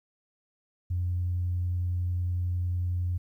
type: tone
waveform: sine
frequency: 88.9 Hz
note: F2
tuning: 31 cents sharp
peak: -25 dBFS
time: 0.9-3.18 s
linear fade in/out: 10 ms
effects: tanh soft clip ceiling -21 dBFS + 11-bit